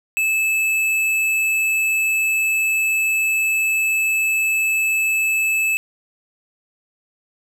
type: tone with tanh clipping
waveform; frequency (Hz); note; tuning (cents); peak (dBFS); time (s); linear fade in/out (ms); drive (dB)
triangle; 2613; E7; -16; -18; 0.17-5.77; 0; 17
effects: none